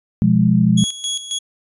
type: chord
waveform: sine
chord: F diminished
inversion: second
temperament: equal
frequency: 123.47 / 174.61 / 207.7 Hz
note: Cb3 / F3 / Ab3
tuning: 0 / 0 / 0 cents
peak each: -17 / -15 / -14 dBFS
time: 0.22-0.84 s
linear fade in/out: 0 ms
type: tone with tremolo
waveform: 25% pulse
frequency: 3339 Hz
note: G#7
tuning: 9 cents sharp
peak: -16 dBFS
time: 0.77-1.39 s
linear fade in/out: 10 ms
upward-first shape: square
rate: 3.7 Hz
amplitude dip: 70%
effects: resampled to 24000 Hz